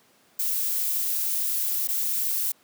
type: noise with dropouts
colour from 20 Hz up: violet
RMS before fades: -26 dBFS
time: 0.39-2.52 s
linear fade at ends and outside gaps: 5 ms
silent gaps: 1.874-1.886 s
effects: pink hiss -60 dBFS RMS until 2.63 s + high-pass 200 Hz 12 dB/octave